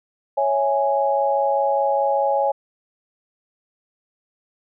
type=chord; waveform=sine; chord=C# minor; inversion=none; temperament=equal; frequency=554.4 / 659.3 / 830.6 Hz; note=C#5 / E5 / G#5; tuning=0 / 0 / 0 cents; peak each=-20 / -25 / -20 dBFS; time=0.37-2.52 s; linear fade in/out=10 ms; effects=none